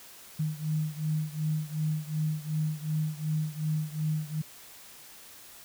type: beating tone pair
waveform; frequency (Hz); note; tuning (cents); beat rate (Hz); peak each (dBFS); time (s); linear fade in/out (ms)
sine; 153.7 / 156.4; D#3 / D#3; -21 / +9; 2.7; -30 / -32; 0.39-4.42; 10
effects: white hiss -50 dBFS RMS until 5.64 s